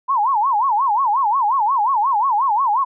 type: tone with vibrato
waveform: sine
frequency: 954 Hz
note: A#5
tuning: 40 cents sharp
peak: -14 dBFS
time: 0.08-2.85 s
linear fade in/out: 20 ms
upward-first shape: sine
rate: 5.6 Hz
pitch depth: 270 cents each way
effects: none